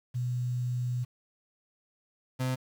sine / 35% pulse tone pair in turn, 123.47 / 128.79 Hz, B2 / C3, 0 / -27 cents, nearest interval minor second, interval 73 cents, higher second, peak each -28 / -26 dBFS, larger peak second, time 0.14-1.05 / 2.39-2.56 s, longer first, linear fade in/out 20 ms, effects 9-bit

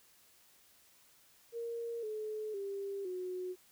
sine tone with pitch steps, 466.2 / 430 / 396.6 / 365.8 Hz, A#4 / A4 / G4 / F#4, 0 / -40 / +20 / -20 cents, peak -37 dBFS, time 1.52-3.56 s, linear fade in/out 50 ms, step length 510 ms, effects white hiss -65 dBFS RMS until 3.71 s

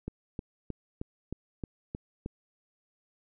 click train, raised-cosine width 3 ms, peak -22 dBFS, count 8, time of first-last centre 0.08-2.261 s, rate 3.21 Hz, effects none

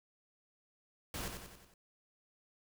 pink noise with echo, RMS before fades -41 dBFS, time 1.14-1.28 s, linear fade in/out 2 ms, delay 92 ms, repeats 5, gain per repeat -5 dB, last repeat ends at 1.74 s, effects none

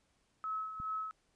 sine tone with tremolo, 1290 Hz, E6, 38 cents flat, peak -34 dBFS, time 0.44-1.11 s, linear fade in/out 0 ms, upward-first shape sine, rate 2.5 Hz, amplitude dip 60%
click, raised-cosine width 5 ms, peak -35 dBFS, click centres 0.801 s
effects pink hiss -75 dBFS RMS until 1.35 s + resampled to 22050 Hz

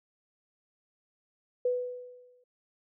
sine tone with exponential decay, 495.7 Hz, B4, 6 cents sharp, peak -23 dBFS, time 1.65-2.44 s, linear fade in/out 5 ms, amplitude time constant 170 ms, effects none

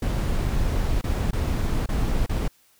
brown noise with dropouts, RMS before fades -23 dBFS, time 0.02-2.48 s, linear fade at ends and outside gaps 5 ms, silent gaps 1.014-1.039 / 1.31-1.33 / 1.861-1.888 / 2.263-2.293 s, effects white hiss -60 dBFS RMS until 2.79 s

